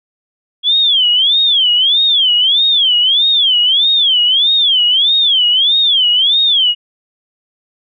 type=tone with vibrato; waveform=sine; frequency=3286 Hz; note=G#7; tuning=19 cents flat; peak=-8 dBFS; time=0.63-6.75 s; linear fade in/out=50 ms; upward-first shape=sine; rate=1.6 Hz; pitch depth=220 cents each way; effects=none